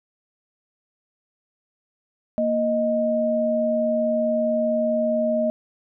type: tone pair together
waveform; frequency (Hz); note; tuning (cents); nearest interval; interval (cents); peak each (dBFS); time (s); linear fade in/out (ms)
sine; 233.1 / 622.3; A#3 / D#5; 0 / 0; octave + perfect fourth; 1700; -24 / -20; 2.38-5.5; 0
effects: none